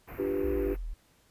pink band-stop noise, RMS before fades -44 dBFS, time 0.07-0.77 s, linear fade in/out 20 ms, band 2700 to 12000 Hz, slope 96 dB/octave
sine chord, G dominant seventh, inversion second, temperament equal, 293.7 / 349.2 / 392 / 493.9 Hz, D4 / F4 / G4 / B4, 0 / 0 / 0 / 0 cents, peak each -34 / -35 / -30 / -36 dBFS, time 0.18-0.75 s, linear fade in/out 20 ms
sine exponential sweep, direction down, 69.6 to 35.98 Hz, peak -33 dBFS, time 0.43-0.94 s, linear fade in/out 10 ms
effects pink hiss -65 dBFS RMS until 1.3 s + resampled to 32000 Hz

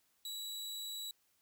sawtooth tone, 3910 Hz, B7, 18 cents flat, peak -38 dBFS, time 0.25-1.11 s, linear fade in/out 2 ms, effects white hiss -75 dBFS RMS until 1.41 s

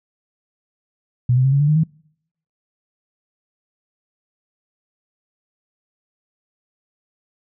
sine tone with pitch steps, 123.47 / 128.79 / 134.33 / 140.12 / 146.15 / 152.45 / 159.01 Hz, B2 / C3 / C3 / C#3 / D3 / D#3 / D#3, 0 / -27 / +46 / +19 / -8 / -35 / +38 cents, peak -12 dBFS, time 1.29-1.836 s, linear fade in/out 5 ms, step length 78 ms, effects noise-tail reverb RT60 0.7 s tail -26 dB re dry

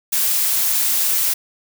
blue noise, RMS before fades -18 dBFS, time 0.12-1.34 s, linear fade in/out 10 ms, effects none

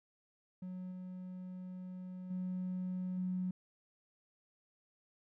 triangle tone with level steps, 183.4 Hz, F#3, 15 cents flat, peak -39 / -41 / -33 / -30 dBFS, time 0.62-3.51 s, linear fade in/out 5 ms, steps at 0.91 / 2.3 / 3.17 s, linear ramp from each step 10 ms, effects tanh soft clip ceiling -32 dBFS

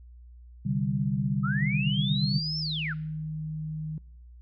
sine chord, C suspended second, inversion none, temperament just, 130.81 / 147.16 / 196.22 Hz, C3 / D3 / G3, 0 / +4 / +2 cents, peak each -29 dBFS, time 0.65-2.39 s, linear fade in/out 10 ms
sine linear two-way sweep, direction up then down, 1244.5 to 5390 to 1244.5 Hz, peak -30 dBFS, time 1.43-2.94 s, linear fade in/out 20 ms, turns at 2.59 s
sine tone, 155.56 Hz, D#3, in tune, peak -31 dBFS, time 1.61-3.98 s, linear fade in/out 2 ms
effects noise-tail reverb RT60 0.7 s tail -24 dB re dry + added 60 Hz sine -46 dBFS peak until 4.41 s

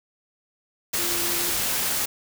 sine tone in noise, 345.7 Hz, F4, 18 cents flat, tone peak -34 dBFS, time 0.98-1.51 s, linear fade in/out 10 ms, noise white, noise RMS -25 dBFS, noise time 0.93-2.06 s, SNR -12 dB, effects none

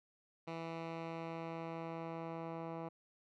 10% pulse tone with low-pass filter sweep, 164.81 Hz, E3, in tune, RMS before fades -44 dBFS, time 0.47-2.89 s, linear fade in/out 10 ms, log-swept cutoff 3200 to 1300 Hz, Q 0.83, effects none

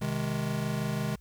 square chord, Ab major, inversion first, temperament just, 129.78 / 155.74 / 207.7 Hz, C3 / Eb3 / Ab3, -14 / +2 / 0 cents, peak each -34 dBFS, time 0.01-1.16 s, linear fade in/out 10 ms, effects added 60 Hz sine -51 dBFS peak until 1.2 s + white hiss -70 dBFS RMS until 1.2 s

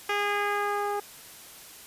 10% pulse tone with low-pass filter sweep, 409.4 Hz, G#4, 25 cents flat, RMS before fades -28 dBFS, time 0.09-1 s, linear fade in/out 5 ms, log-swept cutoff 3600 to 830 Hz, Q 1.1, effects white hiss -47 dBFS RMS until 1.86 s + resampled to 32000 Hz

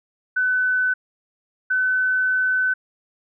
sine tone pair in turn, 1506 / 1512.5 Hz, F#6 / F#6, +30 / +38 cents, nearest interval unison, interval 8 cents, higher second, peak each -17 / -17 dBFS, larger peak neither, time 0.36-0.94 / 1.7-2.74 s, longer second, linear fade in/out 10 ms, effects none

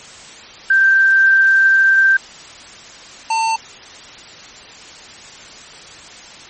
sine / square tone pair in turn, 1568 / 897.3 Hz, G6 / A5, 0 / +34 cents, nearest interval minor seventh, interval 966 cents, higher first, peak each -8 / -15 dBFS, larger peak first, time 0.7-2.17 / 3.3-3.56 s, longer first, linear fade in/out 5 ms, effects white hiss -37 dBFS RMS until 6.49 s + MP3 32 kbps

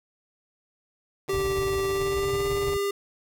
10% pulse tone with tremolo, 146.83 Hz, D3, in tune, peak -26 dBFS, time 1.28-2.74 s, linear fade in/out 2 ms, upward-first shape triangle, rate 18 Hz, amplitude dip 65%
square tone with pitch glide, 390.1 to 400.8 Hz, G4 to G4, -8 to +38 cents, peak -25 dBFS, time 1.29-2.91 s, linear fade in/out 5 ms, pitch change +46 cents, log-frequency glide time 1.86-2.48 s
white low-pass noise, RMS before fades -36 dBFS, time 1.33-2.77 s, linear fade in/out 2 ms, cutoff 140 Hz, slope 96 dB/octave
effects none

